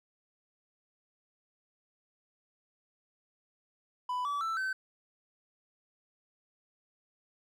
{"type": "tone with pitch steps", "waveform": "triangle", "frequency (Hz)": [995, 1149.6, 1328.2, 1534.5], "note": ["B5", "D6", "E6", "G6"], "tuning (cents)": [13, -37, 13, -37], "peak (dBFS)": -29, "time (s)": [4.09, 4.73], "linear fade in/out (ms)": 5, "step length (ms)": 160, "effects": []}